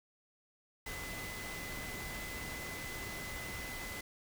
sine tone in noise, 2025 Hz, B6, 43 cents sharp, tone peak -45 dBFS, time 0.86-4.01 s, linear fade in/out 5 ms, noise pink, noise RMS -44 dBFS, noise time 0.86-4.01 s, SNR -4 dB, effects none

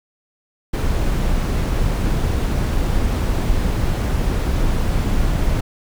brown noise, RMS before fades -18 dBFS, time 0.73-5.61 s, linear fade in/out 10 ms, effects none

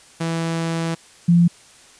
sawtooth / sine tone pair in turn, 165.1 / 172.02 Hz, E3 / F3, +3 / -26 cents, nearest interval minor second, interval 71 cents, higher second, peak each -17 / -10 dBFS, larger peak second, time 0.2-0.95 / 1.28-1.48 s, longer first, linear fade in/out 10 ms, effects white hiss -48 dBFS RMS until 1.99 s + resampled to 22050 Hz

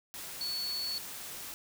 sine tone in noise, 4427 Hz, C#8, 3 cents flat, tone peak -33 dBFS, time 0.41-0.98 s, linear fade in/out 0 ms, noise white, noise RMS -43 dBFS, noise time 0.14-1.54 s, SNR +7 dB, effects none

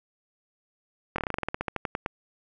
slowing click train, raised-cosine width 0.5 ms, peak -13 dBFS, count 17, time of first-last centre 1.16-2.061 s, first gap 23 ms, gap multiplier 1.11, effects none

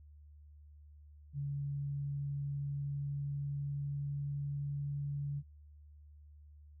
sine tone with pitch glide, 141.5 to 142.57 Hz, C#3 to C#3, +36 to +49 cents, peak -35 dBFS, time 1.33-5.43 s, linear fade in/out 50 ms, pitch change +13 cents, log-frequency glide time 2.56-4.9 s, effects added 74 Hz sine -54 dBFS peak until 6.8 s

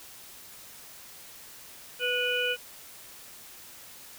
harmonic tone with a mistuned harmonic, 493.9 Hz, B4, in tune, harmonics 1 / 3 / 5 / 6, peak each -31 / -31 / -31 / -31 dBFS, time 1.99-2.57 s, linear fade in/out 50 ms, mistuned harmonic 3, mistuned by -23 cents, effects white hiss -48 dBFS RMS until 4.18 s

